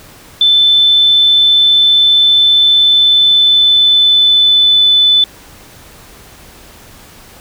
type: tone with pitch glide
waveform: sine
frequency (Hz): 3525 to 3501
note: A7 to A7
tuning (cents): +2 to -9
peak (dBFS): -5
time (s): 0.41-5.24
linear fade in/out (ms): 2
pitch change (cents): -11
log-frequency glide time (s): 2.56-4.88
effects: pink hiss -38 dBFS RMS until 7.4 s